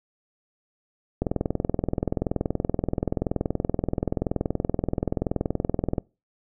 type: click train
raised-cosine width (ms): 2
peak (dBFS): -10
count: 101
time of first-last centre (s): 1.22-5.982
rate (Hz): 21
effects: noise-tail reverb RT60 0.3 s tail -25 dB re dry